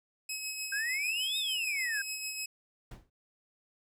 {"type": "tone with tremolo", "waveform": "15% pulse", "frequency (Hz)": 2561, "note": "D#7", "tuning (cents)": 49, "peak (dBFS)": -27, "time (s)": [0.29, 2.46], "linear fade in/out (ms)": 5, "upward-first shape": "sine", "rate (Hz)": 6.7, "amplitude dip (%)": 40}
{"type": "exponential two-way sweep", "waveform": "sine", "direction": "up then down", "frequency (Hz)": [1568, 3729, 1568], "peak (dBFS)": -31, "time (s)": [0.72, 2.02], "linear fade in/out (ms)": 5, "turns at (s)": 1.38}
{"type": "noise with exponential decay", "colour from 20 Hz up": "brown", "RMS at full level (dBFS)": -39, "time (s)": [2.91, 3.1], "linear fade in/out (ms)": 5, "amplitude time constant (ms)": 41}
{"effects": []}